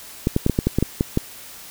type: clicks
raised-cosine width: 3 ms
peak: -4 dBFS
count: 10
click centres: 0.271 / 0.364 / 0.464 / 0.497 / 0.589 / 0.67 / 0.786 / 0.826 / 1.009 / 1.174 s
effects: white hiss -40 dBFS RMS until 1.7 s